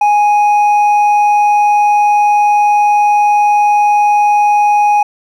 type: tone with hard clipping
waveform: sine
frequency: 830 Hz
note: G#5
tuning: 1 cent flat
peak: -8 dBFS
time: 0.01-5.03 s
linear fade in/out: 5 ms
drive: 4 dB
effects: none